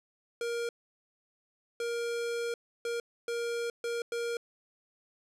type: tone bursts at uneven times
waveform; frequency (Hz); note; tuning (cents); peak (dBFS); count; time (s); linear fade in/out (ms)
square; 470; A#4; +14; -32; 6; 0.41-0.69 / 1.8-2.54 / 2.85-3 / 3.28-3.7 / 3.84-4.02 / 4.12-4.37; 2
effects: low-pass 10000 Hz 12 dB/octave